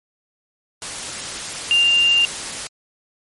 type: tone in noise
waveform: sine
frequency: 2794 Hz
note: F7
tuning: in tune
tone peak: -12 dBFS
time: 1.71-2.25 s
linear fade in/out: 0 ms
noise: white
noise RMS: -28 dBFS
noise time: 0.82-2.67 s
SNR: +13 dB
effects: low-pass 11000 Hz 12 dB/octave + MP3 48 kbps